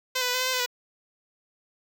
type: tone with pitch steps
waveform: 5% pulse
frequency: 513 / 498.4 / 495 / 508 / 512 / 516 / 505 / 490.8 Hz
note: C5 / B4 / B4 / B4 / C5 / C5 / B4 / B4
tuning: -34 / +16 / +4 / +49 / -38 / -24 / +39 / -11 cents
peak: -13 dBFS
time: 0.15-0.662 s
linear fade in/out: 10 ms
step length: 64 ms
effects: none